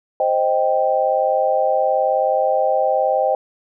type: chord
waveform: sine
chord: C minor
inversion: none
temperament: equal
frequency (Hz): 523.3 / 622.3 / 784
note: C5 / Eb5 / G5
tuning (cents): 0 / 0 / 0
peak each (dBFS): -19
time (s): 0.2-3.35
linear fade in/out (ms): 2
effects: none